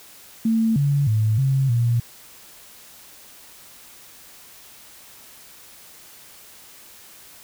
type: tone with pitch steps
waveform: sine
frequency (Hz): 224.3 / 142.2 / 108.7 / 134.6 / 118.4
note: A3 / C#3 / A2 / C3 / A#2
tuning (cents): +34 / +45 / -21 / +49 / +27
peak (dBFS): -16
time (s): 0.45-2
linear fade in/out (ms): 5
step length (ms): 310
effects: white hiss -46 dBFS RMS until 7.43 s